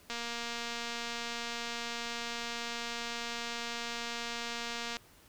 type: click train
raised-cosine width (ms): 0.2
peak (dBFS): -21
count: 1145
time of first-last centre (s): 0.1-4.968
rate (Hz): 235
effects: pink hiss -60 dBFS RMS until 5.28 s